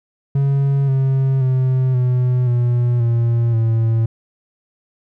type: tone with pitch steps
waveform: triangle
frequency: 138.59 / 134.02 / 129.61 / 125.34 / 121.21 / 117.21 / 113.35 Hz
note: C#3 / C3 / C3 / B2 / B2 / A#2 / A#2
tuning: 0 / +42 / -16 / +26 / -32 / +10 / -48 cents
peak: -11 dBFS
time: 0.35-4.06 s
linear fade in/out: 5 ms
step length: 530 ms
effects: none